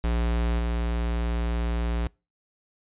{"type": "tone with level steps", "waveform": "square", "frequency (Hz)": 58.27, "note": "A#1", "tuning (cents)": 0, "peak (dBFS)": [-23, -25], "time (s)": [0.04, 2.07], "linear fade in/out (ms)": 0, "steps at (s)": 0.58, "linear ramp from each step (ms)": 20, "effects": ["noise-tail reverb RT60 0.3 s tail -26 dB re dry", "resampled to 8000 Hz"]}